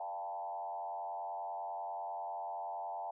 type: tone with frequency modulation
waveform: sine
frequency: 784 Hz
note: G5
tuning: in tune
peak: -38 dBFS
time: 0-3.11 s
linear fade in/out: 5 ms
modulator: 90.3 Hz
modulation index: 1.5
effects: none